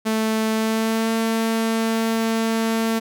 sawtooth tone with pitch glide, 220 to 225.1 Hz, A3 to A3, 0 to +40 cents, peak -15 dBFS, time 0.05-3 s, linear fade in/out 20 ms, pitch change +40 cents, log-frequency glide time 0.53-1.12 s, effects none

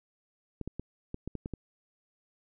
clicks, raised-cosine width 3 ms, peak -23 dBFS, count 8, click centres 0.613 / 0.676 / 0.796 / 1.144 / 1.276 / 1.353 / 1.459 / 1.537 s, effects none

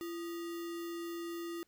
sine tone with sample-and-hold, 339.4 Hz, F4, 49 cents flat, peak -38 dBFS, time 0.01-1.63 s, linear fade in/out 0 ms, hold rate 1575 Hz, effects pink hiss -75 dBFS RMS until 1.67 s

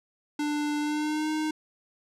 square tone with pitch glide, 296.2 to 309.3 Hz, D4 to D#4, +15 to -10 cents, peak -27 dBFS, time 0.39-1.51 s, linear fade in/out 5 ms, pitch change +75 cents, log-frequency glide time 0.79-1.3 s, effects low-pass 9000 Hz 12 dB/octave

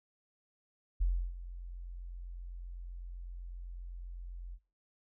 sine tone with ADSR envelope, 43.91 Hz, F1, 10 cents sharp, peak -25 dBFS, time 1-4.59 s, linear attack 17 ms, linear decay 310 ms, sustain -16 dB, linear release 56 ms, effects noise-tail reverb RT60 0.3 s tail -22 dB re dry

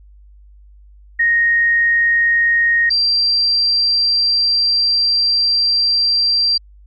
sine tone pair in turn, 1864.7 / 4718 Hz, A#6 / D8, 0 / +7 cents, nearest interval octave + major third, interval 1607 cents, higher second, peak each -11 / -12 dBFS, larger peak first, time 1.19-2.9 / 2.9-6.58 s, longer second, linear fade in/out 10 ms, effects added 50 Hz sine -41 dBFS peak until 6.86 s

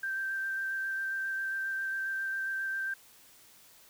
sine tone with vibrato, 1568 Hz, G6, in tune, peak -31 dBFS, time 0.03-2.94 s, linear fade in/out 5 ms, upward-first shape square, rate 7.4 Hz, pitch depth 10 cents each way, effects white hiss -58 dBFS RMS until 3.89 s

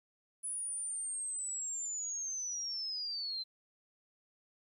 sine linear sweep, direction down, 9956 to 4055 Hz, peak -36 dBFS, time 0.43-3.44 s, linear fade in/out 20 ms, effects 12-bit

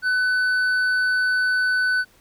sine tone with hard clipping, 1500 Hz, F#6, 23 cents sharp, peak -19 dBFS, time 0.02-2.05 s, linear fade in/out 50 ms, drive 4 dB, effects pink hiss -56 dBFS RMS until 2.2 s

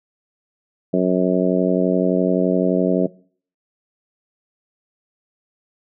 harmonic tone, 91.7 Hz, F#2, 15 cents flat, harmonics 2 / 3 / 4 / 5 / 6 / 7, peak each -19 / -21 / -22 / -23 / -24 / -24 dBFS, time 0.93-3.07 s, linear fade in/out 10 ms, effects noise-tail reverb RT60 0.5 s tail -21 dB re dry

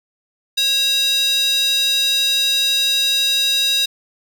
square tone with high-pass filter, 546 Hz, C#5, 26 cents flat, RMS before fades -17 dBFS, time 0.57-3.86 s, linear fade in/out 10 ms, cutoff 3600 Hz, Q 5.3, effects none

